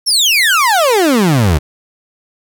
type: exponential sweep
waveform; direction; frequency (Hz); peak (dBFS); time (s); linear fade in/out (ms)
30% pulse; down; 5670 to 69.3; -6; 0.06-1.59; 20
effects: none